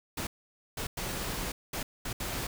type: noise bursts at uneven times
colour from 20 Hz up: pink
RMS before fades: -35 dBFS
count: 6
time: 0.17-0.27 / 0.77-0.87 / 0.97-1.52 / 1.73-1.83 / 2.05-2.13 / 2.2-2.47 s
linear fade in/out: 5 ms
effects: none